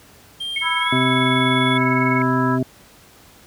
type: tone with pitch glide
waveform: triangle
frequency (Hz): 3186 to 3415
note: G7 to G#7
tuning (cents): +27 to +48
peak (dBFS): -23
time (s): 0.4-1.78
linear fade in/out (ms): 10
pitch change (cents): +121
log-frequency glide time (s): 0.79-0.92
type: tone with tremolo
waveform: sine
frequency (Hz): 2196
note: C#7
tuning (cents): -17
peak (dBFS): -19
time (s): 0.56-2.22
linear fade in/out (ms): 2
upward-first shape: sine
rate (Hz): 20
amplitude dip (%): 80
type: chord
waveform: sine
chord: E major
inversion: second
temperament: equal with one note detuned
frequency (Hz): 987.8 / 1318.5 / 1648.8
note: B5 / E6 / G#6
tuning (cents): 0 / 0 / -13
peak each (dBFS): -23 / -25 / -27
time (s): 0.61-2.59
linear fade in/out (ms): 50
type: harmonic tone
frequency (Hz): 129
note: C3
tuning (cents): -24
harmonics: 1 / 2 / 3 / 5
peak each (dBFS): -22 / -19 / -26 / -29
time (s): 0.92-2.63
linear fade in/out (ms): 5
effects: pink hiss -48 dBFS RMS until 3.46 s + high-pass 60 Hz 12 dB/octave